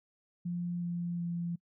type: tone with pitch steps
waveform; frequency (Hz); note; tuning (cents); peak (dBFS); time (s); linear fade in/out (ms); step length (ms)
sine; 174.61 / 173.1 / 171.61; F3 / F3 / F3; 0 / -15 / -30; -32; 0.45-1.56; 10; 370
effects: noise-tail reverb RT60 0.1 s tail -25 dB re dry